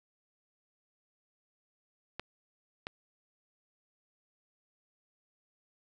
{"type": "clicks", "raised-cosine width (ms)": 0.3, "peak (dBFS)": -21, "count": 2, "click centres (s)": [2.196, 2.869], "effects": []}